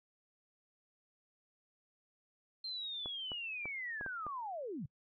sine linear sweep, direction down, 4186 to 118.1 Hz, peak -39 dBFS, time 2.64-4.86 s, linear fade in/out 5 ms
clicks, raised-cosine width 1 ms, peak -31 dBFS, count 6, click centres 3.059 / 3.318 / 3.656 / 4.011 / 4.063 / 4.266 s
effects noise-tail reverb RT60 0.1 s tail -26 dB re dry

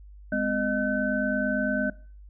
sine tone cluster, 208.2 / 257 / 615 / 1521 Hz, G#3 / C4 / D#5 / F#6, +5 / -31 / -20 / +47 cents, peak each -29 dBFS, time 0.32-1.9 s, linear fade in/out 5 ms, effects noise-tail reverb RT60 0.4 s tail -19 dB re dry + added 50 Hz sine -44 dBFS peak until 2.29 s

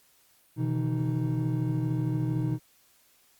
triangle tone cluster, 125.5 / 149.9 / 163.1 / 311.6 Hz, B2 / D3 / E3 / D#4, +28 / +36 / -18 / +3 cents, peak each -26 / -34 / -31 / -30 dBFS, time 0.56-2.59 s, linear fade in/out 50 ms, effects white hiss -63 dBFS RMS until 3.39 s + Opus 48 kbps

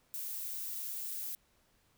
violet noise, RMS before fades -40 dBFS, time 0.14-1.35 s, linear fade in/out 0 ms, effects pink hiss -71 dBFS RMS until 1.97 s

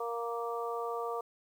harmonic tone, 233.8 Hz, A#3, 5 cents sharp, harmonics 2 / 3 / 4 / 5, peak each -36 / -40 / -42 / -39 dBFS, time 0-1.21 s, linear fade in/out 5 ms, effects 10-bit

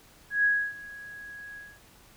sine tone with ADSR envelope, 1661.2 Hz, G#6, in tune, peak -19 dBFS, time 0.3-1.8 s, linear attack 140 ms, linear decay 290 ms, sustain -21 dB, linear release 230 ms, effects pink hiss -56 dBFS RMS until 2.16 s

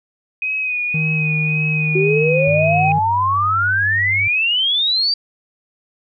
sine tone with vibrato, 2500 Hz, D#7, 8 cents sharp, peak -18 dBFS, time 0.42-2.92 s, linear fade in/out 2 ms, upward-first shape sine, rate 1.8 Hz, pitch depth 38 cents each way
triangle tone with pitch glide, 157.1 to 154.31 Hz, D#3 to D#3, +17 to -14 cents, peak -16 dBFS, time 0.94-2.99 s, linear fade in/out 5 ms, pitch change -31 cents, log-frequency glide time 1.14-1.23 s
sine exponential sweep, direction up, 370 to 4714 Hz, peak -14 dBFS, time 1.95-5.14 s, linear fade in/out 5 ms
sine tone, 98.5 Hz, G2, 9 cents sharp, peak -24 dBFS, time 2.47-4.28 s, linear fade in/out 5 ms
effects none

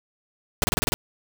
pink noise bursts, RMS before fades -21 dBFS, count 7, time 0.62-0.94 s, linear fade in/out 0 ms, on 20 ms, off 30 ms, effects none

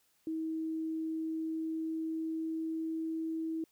sine tone with pitch glide, 320 to 322.8 Hz, D#4 to E4, +49 to -36 cents, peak -33 dBFS, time 0.27-3.64 s, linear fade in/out 2 ms, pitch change +15 cents, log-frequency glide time 1.1-3.24 s, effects white hiss -72 dBFS RMS until 3.71 s

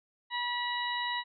harmonic tone, 970 Hz, B5, 31 cents flat, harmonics 1 / 2 / 3 / 4, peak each -34 / -35 / -41 / -37 dBFS, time 0.3-1.24 s, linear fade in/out 50 ms, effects none

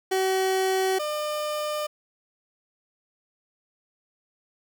30% pulse tone pair in turn, 379 / 601.6 Hz, F#4 / D5, +42 / +42 cents, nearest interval minor sixth, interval 800 cents, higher second, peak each -19 / -24 dBFS, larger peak first, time 0.11-0.99 / 0.99-1.87 s, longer neither, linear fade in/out 10 ms, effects none

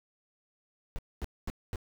brown noise bursts, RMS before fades -34 dBFS, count 4, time 0.96-1.758 s, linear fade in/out 0 ms, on 27 ms, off 230 ms, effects none

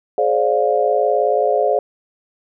sine chord, D half-diminished seventh, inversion second, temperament just, 422.9 / 528.6 / 587.3 / 704.8 Hz, Ab4 / C5 / D5 / F5, +31 / +18 / 0 / +16 cents, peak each -19 dBFS, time 0.18-1.79 s, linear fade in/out 2 ms, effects none

